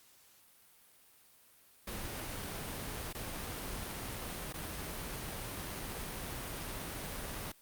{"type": "noise with dropouts", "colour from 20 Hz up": "pink", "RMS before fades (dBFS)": -41, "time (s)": [1.87, 7.52], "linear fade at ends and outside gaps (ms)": 5, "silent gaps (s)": [[3.128, 3.147], [4.527, 4.539]], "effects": ["white hiss -63 dBFS RMS until 7.61 s", "Opus 48 kbps"]}